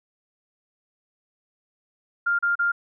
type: tone bursts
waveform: sine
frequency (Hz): 1400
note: F6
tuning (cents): +4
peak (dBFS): -19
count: 3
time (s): 2.26-2.72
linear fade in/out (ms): 10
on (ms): 130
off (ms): 35
effects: none